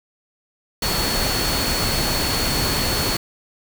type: tone in noise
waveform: sine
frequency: 4400 Hz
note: C#8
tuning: 14 cents flat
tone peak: -25 dBFS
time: 0.82-3.17 s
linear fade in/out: 5 ms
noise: pink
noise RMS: -22 dBFS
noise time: 0.82-3.17 s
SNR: -6 dB
effects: none